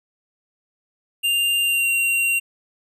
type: tone with pitch glide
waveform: square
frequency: 2794 to 2756 Hz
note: F7 to F7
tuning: 0 to -24 cents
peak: -18 dBFS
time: 1.23-2.4 s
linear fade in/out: 20 ms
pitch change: -24 cents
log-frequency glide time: 1.62-1.88 s
effects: none